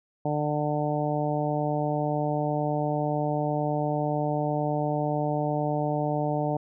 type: harmonic tone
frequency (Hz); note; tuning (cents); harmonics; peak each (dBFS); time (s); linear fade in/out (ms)
149; D3; +25; 1 / 2 / 3 / 4 / 5 / 6; -29 / -31 / -34 / -30 / -31 / -36; 0.25-6.57; 5
effects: none